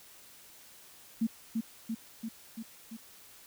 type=tone with echo; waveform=sine; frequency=225.1 Hz; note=A3; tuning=40 cents sharp; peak=-25 dBFS; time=1.21-1.27 s; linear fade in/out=10 ms; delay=340 ms; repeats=5; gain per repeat=-3 dB; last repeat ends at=2.97 s; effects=white hiss -55 dBFS RMS until 3.46 s